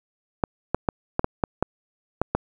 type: clicks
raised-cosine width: 1 ms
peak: -6 dBFS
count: 9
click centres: 0.438 / 0.746 / 0.888 / 1.194 / 1.244 / 1.438 / 1.626 / 2.216 / 2.35 s
effects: 8-bit